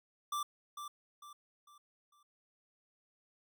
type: tone with echo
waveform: square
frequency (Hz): 1174.7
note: D6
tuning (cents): 0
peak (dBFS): -35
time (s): 0.32-0.43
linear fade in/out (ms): 5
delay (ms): 450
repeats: 4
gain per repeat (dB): -8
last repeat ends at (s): 2.23
effects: none